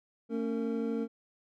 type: tone cluster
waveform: triangle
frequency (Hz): 226.1 / 278.8 / 457.1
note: A3 / C#4 / A#4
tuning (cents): +47 / +10 / -34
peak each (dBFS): -31 / -34 / -33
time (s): 0.29-1.08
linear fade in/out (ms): 50
effects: none